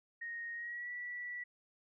sine tone with pitch glide, 1864.7 to 1952.9 Hz, A#6 to B6, 0 to -20 cents, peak -40 dBFS, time 0.21-1.44 s, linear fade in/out 10 ms, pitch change +80 cents, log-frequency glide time 0.54-0.91 s, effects none

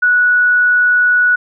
sine tone, 1470 Hz, F#6, 12 cents flat, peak -8 dBFS, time 0.02-1.36 s, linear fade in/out 10 ms, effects none

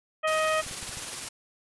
harmonic tone, 628 Hz, D#5, 16 cents sharp, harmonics 1 / 2 / 3 / 4 / 5, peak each -26 / -28 / -32 / -34 / -38 dBFS, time 0.23-0.62 s, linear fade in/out 20 ms
white noise with tremolo, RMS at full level -34 dBFS, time 0.27-1.29 s, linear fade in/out 10 ms, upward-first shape sine, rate 20 Hz, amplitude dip 35%
clicks, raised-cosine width 5 ms, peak -32 dBFS, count 5, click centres 0.665 / 0.712 / 0.828 / 0.893 / 0.972 s
effects resampled to 24000 Hz

